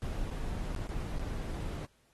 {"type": "noise with dropouts", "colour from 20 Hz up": "brown", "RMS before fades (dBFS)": -36, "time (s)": [0.02, 1.85], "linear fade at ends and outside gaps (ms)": 0, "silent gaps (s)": [[0.301, 0.312], [0.749, 0.763], [0.871, 0.891], [1.183, 1.195]], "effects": ["pink hiss -70 dBFS RMS until 2.13 s", "AAC 32 kbps"]}